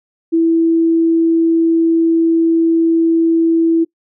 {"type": "tone", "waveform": "sine", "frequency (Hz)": 329.6, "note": "E4", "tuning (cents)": 0, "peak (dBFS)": -9, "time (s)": [0.32, 3.85], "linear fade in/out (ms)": 20, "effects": ["noise-tail reverb RT60 0.1 s tail -23 dB re dry"]}